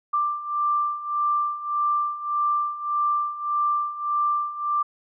sine beating tone pair, 1180 / 1181.7 Hz, D6 / D6, +8 / +10 cents, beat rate 1.7 Hz, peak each -27 / -23 dBFS, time 0.13-4.83 s, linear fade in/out 10 ms, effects none

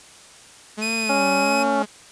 sawtooth tone with vibrato, 210.1 Hz, G#3, 20 cents sharp, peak -22 dBFS, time 0.77-1.86 s, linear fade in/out 20 ms, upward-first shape sine, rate 1.4 Hz, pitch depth 130 cents each way
sawtooth tone with pitch glide, 2489 to 2527 Hz, D#7 to D#7, 0 to +26 cents, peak -20 dBFS, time 0.81-1.64 s, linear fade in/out 20 ms, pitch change +26 cents, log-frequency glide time 1.08-1.26 s
harmonic tone, 278.3 Hz, C#4, 7 cents sharp, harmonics 1 / 2 / 3 / 4 / 5, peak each -26 / -23 / -22 / -31 / -28 dBFS, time 1.09-1.83 s, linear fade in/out 10 ms
effects white hiss -46 dBFS RMS until 2.11 s + resampled to 22050 Hz

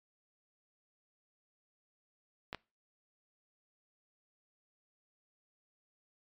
clicks, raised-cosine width 0.3 ms, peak -23 dBFS, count 2, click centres 2.529 / 2.547 s, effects noise-tail reverb RT60 0.3 s tail -23 dB re dry + MP3 96 kbps

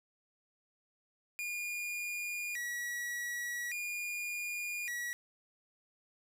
45% pulse tone with vibrato, 2163 Hz, C#7, 43 cents flat, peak -36 dBFS, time 1.39-5.13 s, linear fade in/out 0 ms, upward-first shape square, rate 0.43 Hz, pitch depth 200 cents each way, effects none

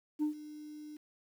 sine tone with ADSR envelope, 301.5 Hz, D4, 46 cents sharp, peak -25 dBFS, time 0.19-0.97 s, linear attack 35 ms, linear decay 110 ms, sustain -19 dB, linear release 6 ms, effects tanh soft clip ceiling -27 dBFS + 10-bit

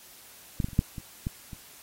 clicks, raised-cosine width 5 ms, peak -15 / -15 / -29 / -29 / -8 / -24 / -17 / -27 dBFS, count 8, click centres 0.602 / 0.644 / 0.686 / 0.732 / 0.791 / 0.982 / 1.269 / 1.532 s, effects white hiss -51 dBFS RMS until 1.82 s + AAC 48 kbps

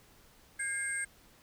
sine tone cluster, 1616 / 2117 / 8460 Hz, G#6 / C7 / C9, -48 / +20 / +18 cents, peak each -35 / -38 / -36 dBFS, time 0.59-1.05 s, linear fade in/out 10 ms, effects tanh soft clip ceiling -24 dBFS + pink hiss -61 dBFS RMS until 1.42 s

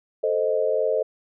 sine chord, A diminished, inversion none, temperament equal, 440 / 523.3 / 622.3 Hz, A4 / C5 / Eb5, 0 / 0 / 0 cents, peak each -24 dBFS, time 0.23-1.03 s, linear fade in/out 10 ms, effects none

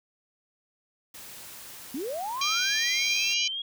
white noise, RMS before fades -44 dBFS, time 1.14-3.34 s, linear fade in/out 5 ms
sine linear sweep, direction up, 235.2 to 3322 Hz, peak -30 dBFS, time 1.94-3.62 s, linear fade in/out 5 ms
harmonic tone, 799 Hz, G5, 33 cents sharp, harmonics 3 / 4 / 5 / 6 / 7 / 8, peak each -30 / -31 / -32 / -33 / -33 / -34 dBFS, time 2.41-3.48 s, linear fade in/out 5 ms
effects none

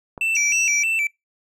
click, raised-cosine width 1 ms, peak -20 dBFS, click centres 0.178 s
triangle tone with vibrato, 2489 Hz, D#7, in tune, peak -17 dBFS, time 0.21-1.07 s, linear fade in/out 2 ms, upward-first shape square, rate 3.2 Hz, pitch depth 120 cents each way
sine tone, 5800 Hz, F#8, 35 cents flat, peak -20 dBFS, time 0.35-0.83 s, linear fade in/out 5 ms
effects noise-tail reverb RT60 0.2 s tail -26 dB re dry

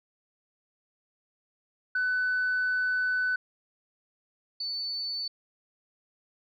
sine tone pair in turn, 1500 / 4495 Hz, F#6 / C#8, +23 / +23 cents, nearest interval octave + perfect fifth, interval 1900 cents, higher second, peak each -23 / -30 dBFS, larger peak first, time 1.95-3.36 / 4.6-5.28 s, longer first, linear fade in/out 5 ms, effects tanh soft clip ceiling -22 dBFS

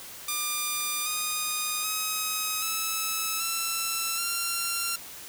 5% pulse tone with pitch steps, 1200 / 1233 / 1267 / 1301.8 / 1337.7 / 1374.5 Hz, D6 / D#6 / D#6 / E6 / E6 / F6, +37 / -16 / +31 / -22 / +25 / -28 cents, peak -16 dBFS, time 0.28-4.96 s, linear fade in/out 5 ms, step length 780 ms, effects white hiss -43 dBFS RMS until 5.28 s

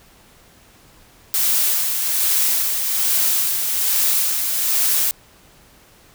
blue noise with tremolo, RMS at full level -17 dBFS, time 1.34-5.11 s, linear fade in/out 0 ms, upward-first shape sine, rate 1.2 Hz, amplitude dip 40%, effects pink hiss -50 dBFS RMS until 6.14 s

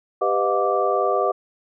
sine tone cluster, 395.4 / 499.3 / 624 / 714 / 1169 Hz, G4 / B4 / D#5 / F5 / D6, +15 / +19 / +5 / +38 / -8 cents, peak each -24 dBFS, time 0.21-1.32 s, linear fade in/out 10 ms, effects none

